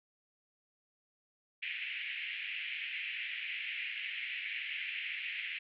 pink band-pass noise, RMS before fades -40 dBFS, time 1.62-5.59 s, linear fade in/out 10 ms, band 2000 to 2900 Hz, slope 48 dB/octave, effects none

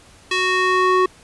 square tone with band-pass filter sweep, 370 Hz, F#4, in tune, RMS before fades -17 dBFS, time 0.31-1.06 s, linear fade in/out 5 ms, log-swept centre 2900 to 860 Hz, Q 1.2, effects pink hiss -48 dBFS RMS until 1.23 s + resampled to 24000 Hz

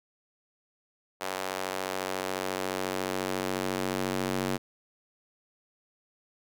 square tone with high-pass filter sweep, 47.08 Hz, F#1, 31 cents sharp, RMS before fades -32 dBFS, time 1.2-4.58 s, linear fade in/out 20 ms, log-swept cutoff 630 to 230 Hz, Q 1, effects none

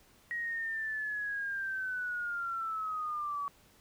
sine linear sweep, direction down, 1899 to 1130 Hz, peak -33 dBFS, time 0.31-3.48 s, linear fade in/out 0 ms, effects pink hiss -63 dBFS RMS until 3.8 s

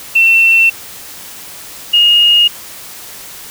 sine tone pair in turn, 2696 / 2856 Hz, E7 / F7, +38 / +38 cents, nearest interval minor second, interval 100 cents, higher second, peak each -5 dBFS, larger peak neither, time 0.15-0.7 / 1.93-2.48 s, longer neither, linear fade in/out 10 ms, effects white hiss -31 dBFS RMS until 3.5 s

